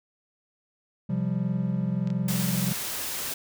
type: chord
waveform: triangle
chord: C suspended fourth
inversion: none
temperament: equal with one note detuned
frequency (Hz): 130.28 / 174.61 / 196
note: C3 / F3 / G3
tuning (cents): -7 / 0 / 0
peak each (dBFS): -28 / -26 / -27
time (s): 1.09-2.73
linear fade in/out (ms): 10
type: clicks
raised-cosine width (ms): 0.2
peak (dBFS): -27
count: 2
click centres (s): 2.074 / 2.103
type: noise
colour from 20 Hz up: white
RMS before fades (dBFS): -32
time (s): 2.28-3.34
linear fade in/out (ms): 5
effects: none